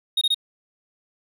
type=tone bursts; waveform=triangle; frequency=3729 Hz; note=A#7; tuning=in tune; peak=-16 dBFS; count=3; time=0.17-0.345 s; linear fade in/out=5 ms; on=43 ms; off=23 ms; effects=none